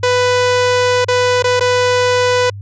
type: tone with dropouts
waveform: sawtooth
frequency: 496.3 Hz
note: B4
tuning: 8 cents sharp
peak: -7 dBFS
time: 0.03-2.5 s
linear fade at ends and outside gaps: 5 ms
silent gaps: 1.047-1.083 / 1.425-1.441 / 1.597-1.607 s
effects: added 100 Hz sine -26 dBFS peak until 2.61 s + resampled to 16000 Hz